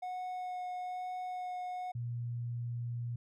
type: tone with vibrato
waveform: triangle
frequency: 730 Hz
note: F#5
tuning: 24 cents flat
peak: -35 dBFS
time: 0.02-1.92 s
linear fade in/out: 10 ms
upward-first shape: sine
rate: 1.1 Hz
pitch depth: 9 cents each way
type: tone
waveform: sine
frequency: 119.3 Hz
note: A#2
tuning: 41 cents sharp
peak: -35 dBFS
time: 1.95-3.16 s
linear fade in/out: 5 ms
effects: none